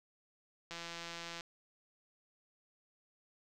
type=click train; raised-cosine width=0.2 ms; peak=-27 dBFS; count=119; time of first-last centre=0.71-1.408 s; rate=169 Hz; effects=none